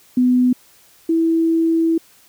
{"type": "tone pair in turn", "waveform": "sine", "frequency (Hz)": [250.2, 328], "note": ["B3", "E4"], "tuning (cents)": [23, -9], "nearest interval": "perfect fourth", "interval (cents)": 468, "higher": "second", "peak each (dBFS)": [-11, -13], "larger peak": "first", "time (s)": [[0.17, 0.53], [1.09, 1.98]], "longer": "second", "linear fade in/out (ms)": 5, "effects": ["white hiss -51 dBFS RMS until 2.28 s"]}